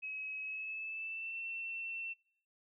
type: tone with pitch glide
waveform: sine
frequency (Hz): 2557 to 2695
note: D#7 to E7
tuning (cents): +47 to +38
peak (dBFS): -39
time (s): 0.02-2.14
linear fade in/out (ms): 20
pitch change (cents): +91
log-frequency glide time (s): 0.42-1.41
effects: noise-tail reverb RT60 0.7 s tail -24 dB re dry